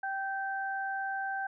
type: tone pair together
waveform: sine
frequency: 779 / 1558 Hz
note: G5 / G6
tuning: -11 / -11 cents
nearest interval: octave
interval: 1200 cents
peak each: -34 / -35 dBFS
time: 0.03-1.47 s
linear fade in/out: 5 ms
effects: none